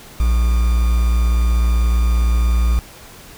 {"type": "tone with quantisation", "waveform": "triangle", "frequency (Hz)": 58.27, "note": "A#1", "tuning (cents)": 0, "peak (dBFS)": -10, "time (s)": [0.2, 2.79], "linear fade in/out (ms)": 0, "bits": 5, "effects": ["pink hiss -40 dBFS RMS until 3.37 s"]}